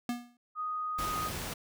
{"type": "tone with exponential decay", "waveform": "square", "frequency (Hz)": 241.3, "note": "B3", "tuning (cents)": -40, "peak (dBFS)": -29, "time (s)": [0.09, 0.37], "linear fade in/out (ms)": 2, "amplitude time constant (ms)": 60}
{"type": "tone", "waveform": "sine", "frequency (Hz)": 1244.5, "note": "D#6", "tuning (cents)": 0, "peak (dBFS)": -32, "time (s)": [0.55, 1.31], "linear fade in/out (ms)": 50}
{"type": "noise", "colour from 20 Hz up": "pink", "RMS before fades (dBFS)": -38, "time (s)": [0.98, 1.54], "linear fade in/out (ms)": 10}
{"effects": []}